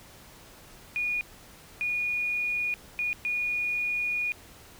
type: tone bursts at uneven times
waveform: sine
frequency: 2448 Hz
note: D#7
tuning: 29 cents flat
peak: -26 dBFS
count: 4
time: 0.96-1.21 / 1.81-2.74 / 2.99-3.13 / 3.25-4.32 s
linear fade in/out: 0 ms
effects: pink hiss -51 dBFS RMS until 4.79 s